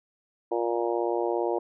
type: harmonic tone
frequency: 117.6 Hz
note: A#2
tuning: 16 cents sharp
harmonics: 3 / 4 / 5 / 6 / 7 / 8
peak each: -28 / -30 / -32 / -34 / -35 / -36 dBFS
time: 0.51-1.59 s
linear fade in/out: 10 ms
effects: none